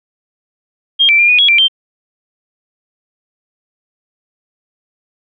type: tone with pitch steps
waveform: sine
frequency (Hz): 3222 / 2337 / 2401 / 2467 / 3333 / 2358 / 3150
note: G7 / D7 / D7 / D#7 / G#7 / D7 / G7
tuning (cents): +47 / -9 / +38 / -15 / +5 / +6 / +8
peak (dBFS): -6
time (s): 0.99-1.683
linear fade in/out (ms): 20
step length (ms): 99
effects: none

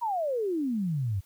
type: exponential sweep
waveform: sine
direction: down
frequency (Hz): 980 to 90.2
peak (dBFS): -26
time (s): 0.01-1.21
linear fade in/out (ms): 20
effects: white hiss -63 dBFS RMS until 1.25 s

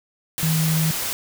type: tone in noise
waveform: sine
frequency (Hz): 159.5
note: D#3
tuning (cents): +43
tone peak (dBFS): -18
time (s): 0.43-0.91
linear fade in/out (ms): 0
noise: white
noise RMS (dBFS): -26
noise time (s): 0.38-1.13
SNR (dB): +5
effects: none

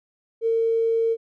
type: tone with tanh clipping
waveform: triangle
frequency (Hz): 455.1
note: A#4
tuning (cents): -42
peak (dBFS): -18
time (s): 0.41-1.17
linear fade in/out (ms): 50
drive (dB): 3
effects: none

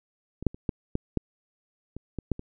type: clicks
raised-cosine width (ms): 3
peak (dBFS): -23 / -8 / -29 / -13 / -13 / -11 / -24 / -19 / -12 / -24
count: 10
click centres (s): 0.426 / 0.467 / 0.545 / 0.692 / 0.954 / 1.173 / 1.966 / 2.187 / 2.317 / 2.394
effects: none

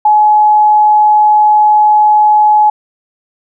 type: tone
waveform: sine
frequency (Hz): 847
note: G#5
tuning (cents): +34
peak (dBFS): -4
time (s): 0.05-2.7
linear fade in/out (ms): 5
effects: none

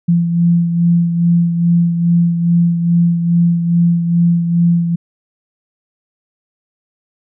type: beating tone pair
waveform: sine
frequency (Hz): 170.6 / 173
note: F3 / F3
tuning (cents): -40 / -16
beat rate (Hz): 2.4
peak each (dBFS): -10 / -19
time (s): 0.08-4.96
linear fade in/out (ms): 10
effects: none

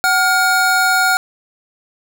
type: tone pair together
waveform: square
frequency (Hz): 752 / 1419.6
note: F#5 / F6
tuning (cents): +28 / +28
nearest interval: major seventh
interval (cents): 1100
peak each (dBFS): -17 / -14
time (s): 0.04-1.17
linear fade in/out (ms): 0
effects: none

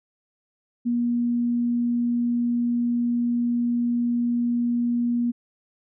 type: tone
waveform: sine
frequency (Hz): 239.1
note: A#3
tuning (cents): +44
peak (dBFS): -20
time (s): 0.85-5.32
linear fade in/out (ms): 20
effects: none

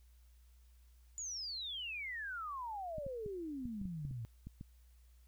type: exponential sweep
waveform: sine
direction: down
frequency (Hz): 7040 to 109.5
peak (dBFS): -40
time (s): 1.18-4.25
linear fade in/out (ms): 0
type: clicks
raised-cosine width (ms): 5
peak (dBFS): -34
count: 10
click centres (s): 2.983 / 3.065 / 3.262 / 3.655 / 3.815 / 3.855 / 4.051 / 4.111 / 4.47 / 4.611
effects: added 60 Hz sine -60 dBFS peak until 5.27 s + white hiss -75 dBFS RMS until 5.27 s

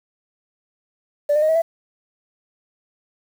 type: tone with pitch steps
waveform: sine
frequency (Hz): 584 / 602.9 / 622.3 / 642.4 / 663.1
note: D5 / D5 / D#5 / E5 / E5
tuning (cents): -10 / +45 / 0 / -45 / +10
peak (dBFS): -13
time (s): 1.29-1.62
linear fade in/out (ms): 10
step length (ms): 66
effects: tanh soft clip ceiling -10 dBFS + 7-bit

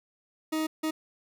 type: tone bursts at uneven times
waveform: 40% pulse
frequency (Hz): 314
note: D#4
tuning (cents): +16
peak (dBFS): -26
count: 2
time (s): 0.52-0.67 / 0.83-0.91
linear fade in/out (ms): 10
effects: none

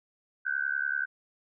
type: tone with amplitude modulation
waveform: sine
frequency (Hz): 1527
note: G6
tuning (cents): -46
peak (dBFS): -23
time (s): 0.45-1.06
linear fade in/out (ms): 20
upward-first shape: sine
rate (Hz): 70.4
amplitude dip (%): 100
effects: none

